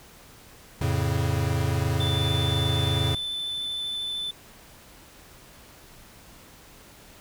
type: chord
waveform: square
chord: F augmented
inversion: none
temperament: equal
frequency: 87.31 / 110 / 138.59 Hz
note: F2 / A2 / C#3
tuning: 0 / 0 / 0 cents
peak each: -28 dBFS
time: 0.81-3.15 s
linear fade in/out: 5 ms
type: tone with vibrato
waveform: triangle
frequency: 3520 Hz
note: A7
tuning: in tune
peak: -27 dBFS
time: 2-4.31 s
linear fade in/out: 5 ms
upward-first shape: sine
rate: 13 Hz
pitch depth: 8 cents each way
effects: pink hiss -50 dBFS RMS until 7.2 s